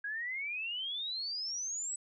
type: exponential sweep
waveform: sine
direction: up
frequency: 1623 to 8000 Hz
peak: -35 dBFS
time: 0.04-1.96 s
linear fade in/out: 5 ms
effects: none